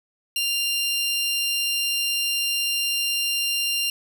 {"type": "tone pair together", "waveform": "sawtooth", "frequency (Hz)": [2790, 4157], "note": ["F7", "C8"], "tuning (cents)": [-2, -12], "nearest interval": "perfect fifth", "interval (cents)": 690, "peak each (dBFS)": [-19, -29], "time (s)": [0.36, 3.9], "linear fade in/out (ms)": 2, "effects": []}